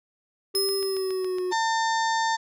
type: tone with pitch glide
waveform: triangle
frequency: 391.3 to 365.1 Hz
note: G4 to F#4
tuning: -3 to -23 cents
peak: -23 dBFS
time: 0.54-1.53 s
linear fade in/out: 20 ms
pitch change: -120 cents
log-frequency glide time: 0.77-1.41 s
type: click train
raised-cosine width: 0.2 ms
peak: -24 dBFS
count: 8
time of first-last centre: 0.55-1.524 s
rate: 7.19 Hz
type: tone with exponential decay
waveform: sawtooth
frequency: 5140 Hz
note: E8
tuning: 45 cents flat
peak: -20 dBFS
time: 0.55-1.89 s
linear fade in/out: 2 ms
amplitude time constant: 290 ms
type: harmonic tone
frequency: 900 Hz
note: A5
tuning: 39 cents sharp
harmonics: 1 / 2 / 4 / 5 / 6 / 7 / 8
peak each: -23 / -29 / -35 / -37 / -39 / -40 / -41 dBFS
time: 1.51-2.37 s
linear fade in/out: 20 ms
effects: none